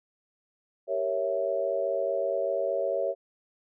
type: chord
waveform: sine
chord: G diminished seventh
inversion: none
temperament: equal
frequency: 392 / 466.2 / 554.4 / 659.3 Hz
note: G4 / Bb4 / Db5 / Fb5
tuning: 0 / 0 / 0 / 0 cents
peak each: -34 / -34 / -28 / -31 dBFS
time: 0.87-3.15 s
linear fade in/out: 50 ms
effects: none